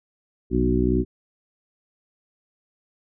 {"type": "harmonic tone with a mistuned harmonic", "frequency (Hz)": 61.8, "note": "B1", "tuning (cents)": 2, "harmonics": [1, 2, 3, 4, 5, 6], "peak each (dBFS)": [-24, -28, -27, -24, -25, -24], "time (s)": [0.5, 1.05], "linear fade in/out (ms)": 50, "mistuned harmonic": 2, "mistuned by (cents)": 40, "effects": []}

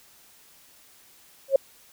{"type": "tone with exponential growth", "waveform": "sine", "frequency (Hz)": 544, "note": "C#5", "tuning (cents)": -33, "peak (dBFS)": -10, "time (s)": [1.48, 1.56], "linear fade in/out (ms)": 5, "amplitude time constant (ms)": 17, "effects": ["white hiss -55 dBFS RMS until 1.92 s"]}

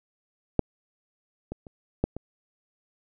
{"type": "clicks", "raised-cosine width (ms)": 2, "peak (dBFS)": [-6, -20, -30, -9, -21], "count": 5, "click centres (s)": [0.593, 1.52, 1.668, 2.04, 2.166], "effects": []}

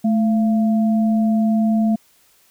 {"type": "tone pair together", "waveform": "sine", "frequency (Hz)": [217.4, 684], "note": ["A3", "F5"], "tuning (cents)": [-21, -36], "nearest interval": "octave + minor sixth", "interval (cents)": 1985, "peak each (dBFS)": [-14, -26], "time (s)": [0.04, 1.96], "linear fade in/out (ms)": 10, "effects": ["white hiss -56 dBFS RMS until 2.5 s"]}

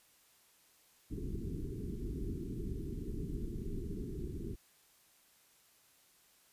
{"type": "low-pass noise", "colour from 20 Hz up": "pink", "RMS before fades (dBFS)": -40, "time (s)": [1.1, 4.56], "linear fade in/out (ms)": 20, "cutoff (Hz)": 420, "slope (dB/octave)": 96, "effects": ["white hiss -67 dBFS RMS until 6.52 s", "resampled to 32000 Hz"]}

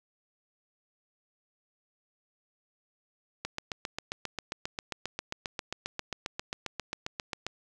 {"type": "click train", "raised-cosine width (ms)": 0.2, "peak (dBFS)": -16, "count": 31, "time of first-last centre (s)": [3.45, 7.466], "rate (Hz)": 7.47, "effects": []}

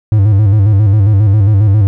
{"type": "tone with vibrato", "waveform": "triangle", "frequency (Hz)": 102.6, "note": "G#2", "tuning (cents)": -21, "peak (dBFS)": -3, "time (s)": [0.12, 1.87], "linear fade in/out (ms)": 0, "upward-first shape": "square", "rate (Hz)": 7.4, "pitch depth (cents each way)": 84, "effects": []}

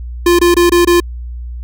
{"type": "tone bursts", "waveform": "square", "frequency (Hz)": 348.4, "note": "F4", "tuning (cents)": -4, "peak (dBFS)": -7, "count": 5, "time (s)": [0.26, 1.002], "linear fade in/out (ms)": 5, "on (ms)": 130, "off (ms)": 23, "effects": ["added 60 Hz sine -22 dBFS peak until 1.63 s"]}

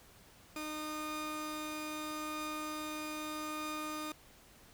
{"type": "tone pair together", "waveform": "sawtooth", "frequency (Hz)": [306.3, 1224.4], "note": ["D#4", "D#6"], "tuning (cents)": [-27, -28], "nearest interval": "2 octaves", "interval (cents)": 2399, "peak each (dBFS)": [-37, -38], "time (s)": [0.56, 4.12], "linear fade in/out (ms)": 2, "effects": ["pink hiss -60 dBFS RMS until 4.73 s"]}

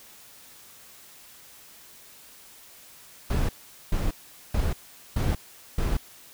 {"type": "noise bursts", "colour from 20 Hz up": "brown", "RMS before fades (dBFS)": -24, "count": 5, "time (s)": [3.3, 5.97], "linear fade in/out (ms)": 5, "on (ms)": 190, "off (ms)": 430, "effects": ["white hiss -50 dBFS RMS until 6.33 s"]}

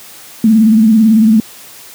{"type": "tone with vibrato", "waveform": "sine", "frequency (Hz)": 220, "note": "A3", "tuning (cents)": 0, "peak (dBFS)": -4, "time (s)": [0.44, 1.4], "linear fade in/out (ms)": 2, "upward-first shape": "sine", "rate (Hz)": 18, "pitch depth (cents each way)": 72, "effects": ["white hiss -35 dBFS RMS until 1.94 s", "high-pass 100 Hz 12 dB/octave"]}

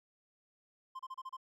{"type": "tone bursts", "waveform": "triangle", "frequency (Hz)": 1046.5, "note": "C6", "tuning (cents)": 0, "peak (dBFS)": -39, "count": 6, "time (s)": [0.95, 1.369], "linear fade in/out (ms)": 10, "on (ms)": 44, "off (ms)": 31, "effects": []}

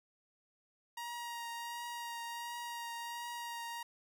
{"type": "tone with vibrato", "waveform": "sawtooth", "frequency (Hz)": 943, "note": "A#5", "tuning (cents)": 20, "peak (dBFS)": -37, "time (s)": [0.97, 3.83], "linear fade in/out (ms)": 5, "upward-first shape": "triangle", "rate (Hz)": 1.4, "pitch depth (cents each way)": 18, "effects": []}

